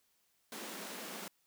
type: high-pass noise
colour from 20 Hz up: pink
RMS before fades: -45 dBFS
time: 0.52-1.28 s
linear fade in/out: 2 ms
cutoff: 180 Hz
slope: 96 dB/octave
effects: white hiss -75 dBFS RMS until 1.46 s